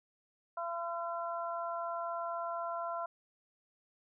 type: harmonic tone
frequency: 339.5 Hz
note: F4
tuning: 49 cents flat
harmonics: 2 / 3 / 4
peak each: -38 / -40 / -41 dBFS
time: 0.57-3.06 s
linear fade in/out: 5 ms
effects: none